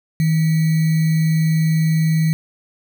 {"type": "tone with sample-and-hold", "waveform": "sine", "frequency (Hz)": 159.8, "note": "D#3", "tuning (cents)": 47, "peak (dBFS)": -13, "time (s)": [0.2, 2.33], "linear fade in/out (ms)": 0, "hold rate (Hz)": 2100, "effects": []}